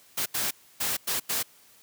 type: noise bursts at uneven times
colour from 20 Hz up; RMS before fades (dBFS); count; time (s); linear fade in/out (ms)
white; -28; 5; 0.17-0.26 / 0.34-0.51 / 0.8-0.97 / 1.07-1.2 / 1.29-1.43; 10
effects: white hiss -57 dBFS RMS until 1.82 s + high-pass 80 Hz 12 dB/octave